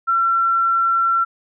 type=tone; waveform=sine; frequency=1355 Hz; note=E6; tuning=47 cents sharp; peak=-14 dBFS; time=0.07-1.25 s; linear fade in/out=20 ms; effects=none